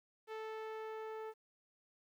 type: tone with low-pass filter sweep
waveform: sawtooth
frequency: 438.8 Hz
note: A4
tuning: 5 cents flat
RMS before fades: -45 dBFS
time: 0.27-1.34 s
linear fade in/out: 50 ms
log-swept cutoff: 2900 to 1400 Hz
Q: 0.73
effects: 12-bit